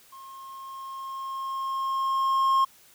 triangle tone with level ramp, 1072 Hz, C6, 42 cents sharp, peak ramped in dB -41 to -16 dBFS, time 0.12-2.65 s, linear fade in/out 10 ms, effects white hiss -56 dBFS RMS until 2.94 s

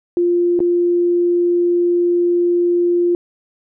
sine tone with dropouts, 349.2 Hz, F4, in tune, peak -12 dBFS, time 0.17-3.15 s, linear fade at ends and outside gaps 1 ms, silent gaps 0.592-0.603 s, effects none

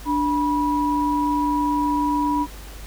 sine tone pair together, 293.7 / 973.7 Hz, D4 / B5, 0 / -25 cents, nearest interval octave + major sixth, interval 2075 cents, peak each -21 dBFS, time 0.05-2.47 s, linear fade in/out 50 ms, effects added 50 Hz sine -36 dBFS peak until 2.86 s + pink hiss -42 dBFS RMS until 2.86 s

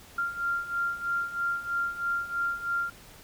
sine beating tone pair, 1388 / 1391.1 Hz, F6 / F6, -11 / -7 cents, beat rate 3.1 Hz, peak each -33 / -29 dBFS, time 0.18-2.9 s, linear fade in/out 5 ms, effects pink hiss -51 dBFS RMS until 3.23 s

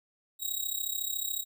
5% pulse tone with amplitude modulation, 3818 Hz, A#7, 41 cents sharp, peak -20 dBFS, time 0.39-1.45 s, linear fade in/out 50 ms, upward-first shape sine, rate 33.9 Hz, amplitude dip 80%, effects none

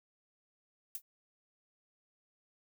violet noise with exponential decay, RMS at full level -34 dBFS, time 0.95-1.02 s, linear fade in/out 2 ms, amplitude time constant 15 ms, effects none

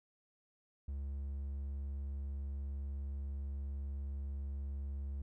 triangle tone, 69.5 Hz, C#2, 5 cents sharp, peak -36 dBFS, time 0.88-5.22 s, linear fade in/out 5 ms, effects none

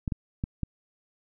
clicks, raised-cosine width 5 ms, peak -16 dBFS, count 4, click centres 0.078 / 0.122 / 0.439 / 0.633 s, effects none

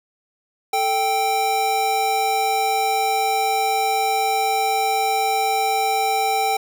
square tone pair together, 440 / 784 Hz, A4 / G5, 0 / 0 cents, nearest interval minor seventh, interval 1000 cents, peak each -27 / -19 dBFS, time 0.73-6.57 s, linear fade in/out 5 ms, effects none

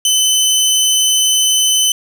20% pulse tone, 3036 Hz, F#7, 44 cents sharp, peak -5 dBFS, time 0.05-1.92 s, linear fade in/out 2 ms, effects none

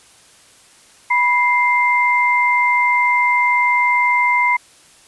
sine tone pair together, 979.8 / 2093 Hz, B5 / C7, -14 / 0 cents, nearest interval octave + minor second, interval 1314 cents, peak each -15 dBFS, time 1.1-4.57 s, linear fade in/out 10 ms, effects white hiss -48 dBFS RMS until 5.07 s + resampled to 24000 Hz

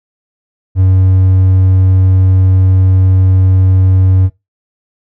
triangle tone, 93.9 Hz, F#2, 26 cents sharp, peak -3 dBFS, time 0.75-4.3 s, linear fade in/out 50 ms, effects noise-tail reverb RT60 0.2 s tail -19 dB re dry

